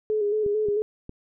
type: tone with vibrato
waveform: sine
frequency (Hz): 420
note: G#4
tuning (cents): +19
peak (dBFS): -21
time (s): 0.1-0.82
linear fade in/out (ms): 0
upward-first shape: square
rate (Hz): 4.5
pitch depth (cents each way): 39
type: clicks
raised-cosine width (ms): 3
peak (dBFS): -24 / -24 / -24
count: 3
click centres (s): 0.463 / 0.686 / 1.094
effects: none